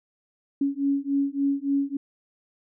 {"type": "beating tone pair", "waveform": "sine", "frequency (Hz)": [277.2, 280.7], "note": ["C#4", "C#4"], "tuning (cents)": [0, 22], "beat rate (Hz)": 3.5, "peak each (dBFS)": -25, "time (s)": [0.61, 1.97], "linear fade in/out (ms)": 5, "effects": []}